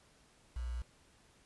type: tone with quantisation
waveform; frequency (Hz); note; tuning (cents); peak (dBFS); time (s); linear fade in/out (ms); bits
sine; 60.3; B1; -41; -36; 0.56-0.82; 5; 9
effects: pink hiss -66 dBFS RMS until 1.45 s + resampled to 24000 Hz